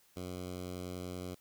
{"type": "tone with notch filter", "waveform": "10% pulse", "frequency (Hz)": 90.5, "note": "F#2", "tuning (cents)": -38, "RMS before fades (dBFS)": -42, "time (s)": [0.16, 1.35], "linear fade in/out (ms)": 10, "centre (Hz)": 1700, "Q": 1.3, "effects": ["white hiss -67 dBFS RMS until 1.4 s"]}